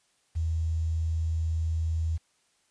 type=tone with quantisation; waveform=sine; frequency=81.1 Hz; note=E2; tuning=28 cents flat; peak=-25 dBFS; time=0.35-2.18 s; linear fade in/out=20 ms; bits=9; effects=white hiss -69 dBFS RMS until 2.7 s + resampled to 22050 Hz